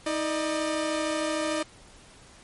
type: tone pair together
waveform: sawtooth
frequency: 316.6 / 600 Hz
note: D#4 / D5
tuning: +30 / +37 cents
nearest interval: major seventh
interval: 1107 cents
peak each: -25 dBFS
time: 0.06-1.63 s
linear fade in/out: 5 ms
effects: pink hiss -52 dBFS RMS until 2.43 s + MP3 48 kbps